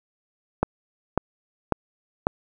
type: click train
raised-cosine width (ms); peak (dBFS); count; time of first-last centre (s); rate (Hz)
1; -5; 4; 0.63-2.269; 1.83
effects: none